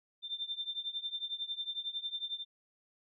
sine tone with tremolo, 3579 Hz, A7, 29 cents sharp, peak -32 dBFS, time 0.22-2.45 s, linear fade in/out 50 ms, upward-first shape triangle, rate 11 Hz, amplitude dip 95%, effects none

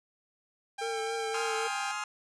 sawtooth tone, 798 Hz, G5, 31 cents sharp, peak -31 dBFS, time 0.78-1.92 s, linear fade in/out 10 ms
square tone with vibrato, 450 Hz, A4, 39 cents sharp, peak -34 dBFS, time 0.81-1.68 s, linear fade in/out 10 ms, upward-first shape triangle, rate 3.7 Hz, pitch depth 39 cents each way
30% pulse chord, F minor seventh, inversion first, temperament just, 838.1 / 1047.7 / 1257.2 / 1396.9 Hz, Ab5 / C6 / Eb6 / F6, +16 / +2 / +18 / 0 cents, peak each -36 / -38 / -36 / -36 dBFS, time 1.34-2.04 s, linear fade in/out 2 ms
effects resampled to 22050 Hz + 10-bit

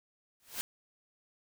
white noise with exponential growth, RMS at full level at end -33 dBFS, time 0.4-0.61 s, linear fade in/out 0 ms, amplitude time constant 44 ms, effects none

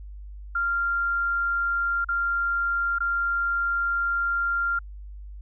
sine tone with dropouts, 1390 Hz, F6, 9 cents flat, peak -22 dBFS, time 0.55-4.79 s, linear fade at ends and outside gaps 5 ms, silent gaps 2.046-2.087 / 2.986-3.004 s, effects added 50 Hz sine -37 dBFS peak until 5.41 s

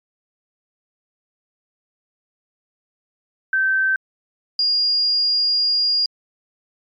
sine tone pair in turn, 1549 / 4837 Hz, G6 / D#8, -21 / -50 cents, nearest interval octave + minor sixth, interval 1971 cents, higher second, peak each -15 dBFS, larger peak neither, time 3.53-3.96 / 4.59-6.06 s, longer second, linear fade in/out 2 ms, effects MP3 64 kbps

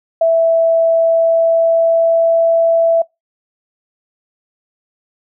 sine tone with pitch glide, 659.3 to 663.5 Hz, E5 to E5, 0 to +11 cents, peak -8 dBFS, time 0.21-3.02 s, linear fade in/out 5 ms, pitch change +11 cents, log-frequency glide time 0.9-2.47 s, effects noise-tail reverb RT60 0.2 s tail -25 dB re dry

